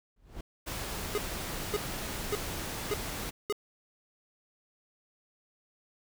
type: noise with exponential growth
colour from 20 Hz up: brown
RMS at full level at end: -33 dBFS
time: 0.16-0.41 s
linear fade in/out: 5 ms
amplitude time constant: 54 ms
type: noise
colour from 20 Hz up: pink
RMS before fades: -37 dBFS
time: 0.66-3.31 s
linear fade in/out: 20 ms
type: tone bursts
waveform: square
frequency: 415.3 Hz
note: G#4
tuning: in tune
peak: -28 dBFS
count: 5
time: 1.15-3.525 s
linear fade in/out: 0 ms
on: 27 ms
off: 560 ms
effects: none